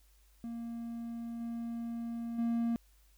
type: tone with level steps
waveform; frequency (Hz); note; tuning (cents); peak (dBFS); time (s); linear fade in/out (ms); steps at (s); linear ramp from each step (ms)
triangle; 232.8; A#3; -2; -36 / -34 / -27; 0.44-2.76; 0; 1.4 / 2.38; 10
effects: added 50 Hz sine -62 dBFS peak until 3.17 s + white hiss -70 dBFS RMS until 3.17 s